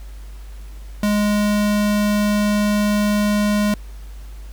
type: tone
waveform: square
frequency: 207.7 Hz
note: G#3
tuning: in tune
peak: -16 dBFS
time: 1.03-3.74 s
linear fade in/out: 2 ms
effects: added 50 Hz sine -32 dBFS peak until 4.52 s + pink hiss -49 dBFS RMS until 4.52 s